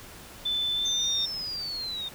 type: tone with pitch glide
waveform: sine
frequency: 3520 to 3648 Hz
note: A7 to A#7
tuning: 0 to -38 cents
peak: -25 dBFS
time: 0.45-1.26 s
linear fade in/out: 10 ms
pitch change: +62 cents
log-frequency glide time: 0.74-1.08 s
type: linear sweep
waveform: sine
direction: down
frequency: 6250 to 3626 Hz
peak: -31 dBFS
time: 0.85-2.09 s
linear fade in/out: 10 ms
effects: pink hiss -46 dBFS RMS until 2.14 s